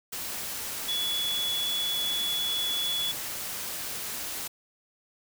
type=tone in noise; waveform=sine; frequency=3404 Hz; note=G#7; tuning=42 cents sharp; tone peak=-27 dBFS; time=0.88-3.12 s; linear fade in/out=10 ms; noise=white; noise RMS=-35 dBFS; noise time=0.12-4.48 s; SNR=+5 dB; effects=none